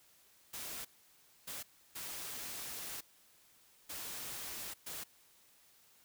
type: noise bursts at uneven times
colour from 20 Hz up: white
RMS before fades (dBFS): -44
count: 5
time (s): 0.53-0.85 / 1.47-1.63 / 1.95-3.01 / 3.89-4.74 / 4.86-5.04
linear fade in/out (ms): 10
effects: white hiss -66 dBFS RMS until 6.04 s